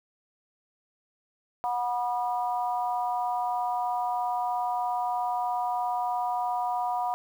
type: harmonic tone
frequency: 243.1 Hz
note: B3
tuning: 27 cents flat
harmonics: 3 / 4 / 5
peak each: -28 / -30 / -38 dBFS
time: 1.64-7.14 s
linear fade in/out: 0 ms
effects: 9-bit